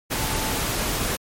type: tone in noise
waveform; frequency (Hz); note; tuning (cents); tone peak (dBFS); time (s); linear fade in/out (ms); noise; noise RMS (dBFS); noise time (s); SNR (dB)
sine; 879; A5; -2; -34; 0.16-0.54; 20; pink; -25; 0.1-1.17; -12
effects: MP3 64 kbps